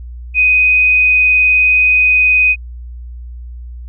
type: tone with vibrato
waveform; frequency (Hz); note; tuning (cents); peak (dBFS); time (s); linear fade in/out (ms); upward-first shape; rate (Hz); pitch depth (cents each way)
sine; 2500; D#7; +8; -7; 0.34-2.56; 50; triangle; 19; 8
effects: added 60 Hz sine -26 dBFS peak until 3.88 s

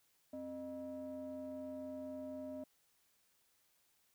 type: ring-modulated tone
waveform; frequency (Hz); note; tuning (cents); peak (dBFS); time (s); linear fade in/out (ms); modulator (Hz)
triangle; 174.61; F3; 0; -38; 0.33-2.64; 5; 438
effects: white hiss -75 dBFS RMS until 4.14 s

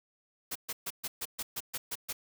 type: noise bursts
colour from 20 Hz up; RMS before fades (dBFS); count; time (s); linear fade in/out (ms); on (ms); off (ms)
white; -36; 10; 0.51-2.13; 10; 45; 130
effects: none

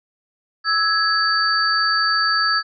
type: tone cluster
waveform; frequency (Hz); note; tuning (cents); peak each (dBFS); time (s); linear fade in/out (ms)
sine; 1308 / 1665 / 4594; E6 / G#6 / D8; -14 / +4 / -39; -20; 0.64-2.63; 50
effects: none

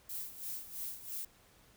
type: noise with tremolo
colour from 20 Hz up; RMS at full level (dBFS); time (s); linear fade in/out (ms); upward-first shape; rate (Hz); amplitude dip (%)
violet; -40; 0.09-1.25; 5; sine; 3; 75
effects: pink hiss -64 dBFS RMS until 1.76 s

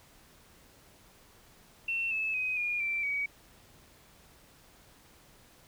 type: tone with pitch steps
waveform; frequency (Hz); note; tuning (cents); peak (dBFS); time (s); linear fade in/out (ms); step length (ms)
sine; 2700 / 2607 / 2516 / 2429 / 2345 / 2264; E7 / E7 / D#7 / D#7 / D7 / C#7; +41 / -20 / +19 / -42 / -3 / +36; -29; 1.88-3.26; 5; 230
effects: pink hiss -59 dBFS RMS until 5.67 s

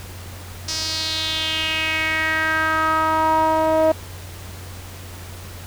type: tone with band-pass filter sweep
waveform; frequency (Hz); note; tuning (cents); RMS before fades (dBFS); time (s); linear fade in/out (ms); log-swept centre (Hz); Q
sawtooth; 316.9; D#4; +32; -20; 0.68-3.92; 5; 5400 to 660; 4
effects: added 90 Hz sine -35 dBFS peak until 5.66 s + pink hiss -39 dBFS RMS until 5.66 s

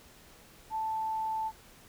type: tone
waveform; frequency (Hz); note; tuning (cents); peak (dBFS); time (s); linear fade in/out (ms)
sine; 880; A5; 0; -30; 0.7-1.52; 50
effects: pink hiss -56 dBFS RMS until 1.88 s

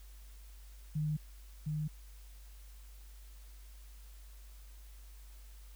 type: tone with echo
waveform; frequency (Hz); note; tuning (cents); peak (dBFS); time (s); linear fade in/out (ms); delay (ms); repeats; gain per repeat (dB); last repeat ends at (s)
sine; 152.5; D#3; -34; -31; 0.95-1.17; 10; 710; 1; -2; 1.88
effects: added 50 Hz sine -50 dBFS peak until 5.75 s + white hiss -63 dBFS RMS until 5.75 s

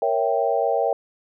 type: chord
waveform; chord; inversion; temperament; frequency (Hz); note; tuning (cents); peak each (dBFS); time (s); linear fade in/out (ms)
sine; A# diminished seventh; none; equal; 466.2 / 554.4 / 659.3 / 784; A#4 / C#5 / E5 / G5; 0 / 0 / 0 / 0; -24; 0.02-0.93; 2
effects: none

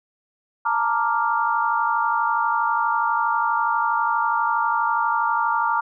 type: chord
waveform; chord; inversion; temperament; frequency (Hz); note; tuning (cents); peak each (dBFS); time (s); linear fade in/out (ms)
sine; Bb major seventh; third; equal; 880 / 932.3 / 1174.7 / 1396.9; A5 / Bb5 / D6 / F6; 0 / 0 / 0 / 0; -26 / -22 / -24 / -25; 0.65-5.81; 10
effects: none

